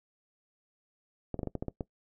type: clicks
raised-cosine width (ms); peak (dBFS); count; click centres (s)
2; -20; 8; 1.343 / 1.392 / 1.432 / 1.473 / 1.553 / 1.625 / 1.683 / 1.808
effects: noise-tail reverb RT60 0.1 s tail -20 dB re dry